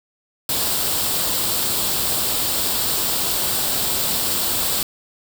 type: noise with comb filter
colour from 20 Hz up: white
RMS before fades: -21 dBFS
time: 0.49-4.83 s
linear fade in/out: 2 ms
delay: 0.24 ms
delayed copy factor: +0.5
effects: none